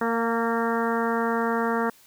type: harmonic tone with a mistuned harmonic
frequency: 230 Hz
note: A#3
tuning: 23 cents flat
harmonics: 1 / 2 / 3 / 4 / 5 / 6 / 7 / 8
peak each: -27 / -27 / -32 / -30 / -32 / -32 / -35 / -36 dBFS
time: 0.01-1.9 s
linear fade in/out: 5 ms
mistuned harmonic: 3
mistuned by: +17 cents
effects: white hiss -55 dBFS RMS until 2.06 s